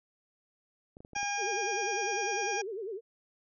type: clicks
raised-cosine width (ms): 2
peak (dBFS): -36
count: 6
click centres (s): 0.969 / 1.005 / 1.049 / 1.133 / 1.164 / 1.23
type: harmonic tone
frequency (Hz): 810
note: G#5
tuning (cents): -43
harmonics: 1 / 2 / 3 / 4 / 6 / 7 / 8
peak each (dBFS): -34 / -38 / -37 / -46 / -48 / -38 / -47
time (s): 1.15-2.62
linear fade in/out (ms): 10
type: tone with vibrato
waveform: sine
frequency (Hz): 415.3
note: G#4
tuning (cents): 0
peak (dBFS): -35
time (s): 1.37-3.01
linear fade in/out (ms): 50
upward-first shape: sine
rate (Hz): 10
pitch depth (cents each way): 200
effects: none